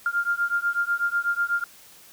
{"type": "beating tone pair", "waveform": "sine", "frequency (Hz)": [1396.9, 1405], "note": ["F6", "F6"], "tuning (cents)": [0, 10], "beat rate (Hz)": 8.1, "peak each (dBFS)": -25, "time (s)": [0.06, 1.64], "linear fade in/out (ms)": 2, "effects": ["white hiss -50 dBFS RMS until 2.12 s"]}